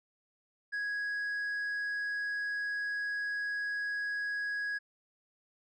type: tone with tanh clipping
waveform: sine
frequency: 1661.2 Hz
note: G#6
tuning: in tune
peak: -33 dBFS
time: 0.72-4.79 s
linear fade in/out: 20 ms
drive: 3 dB
effects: none